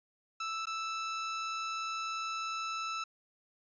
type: tone with dropouts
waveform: sawtooth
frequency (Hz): 1318.5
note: E6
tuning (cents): 0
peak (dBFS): -31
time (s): 0.4-3.04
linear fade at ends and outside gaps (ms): 5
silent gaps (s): 0.656-0.669
effects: resampled to 16000 Hz